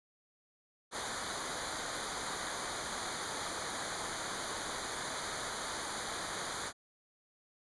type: noise with comb filter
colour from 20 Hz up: pink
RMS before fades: -39 dBFS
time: 0.91-6.73 s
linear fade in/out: 50 ms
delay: 0.37 ms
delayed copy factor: -0.85
effects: resampled to 24000 Hz